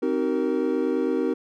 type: chord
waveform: triangle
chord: C half-diminished seventh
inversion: none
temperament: equal with one note detuned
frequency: 261.6 / 311.1 / 379.5 / 466.2 Hz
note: C4 / Eb4 / Gb4 / Bb4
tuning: 0 / 0 / +44 / 0 cents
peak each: -25 dBFS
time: 0.02-1.34 s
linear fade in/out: 10 ms
effects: none